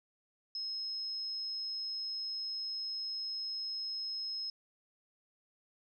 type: tone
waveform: sine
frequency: 5160 Hz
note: E8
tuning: 38 cents flat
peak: -36 dBFS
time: 0.55-4.5 s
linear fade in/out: 2 ms
effects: none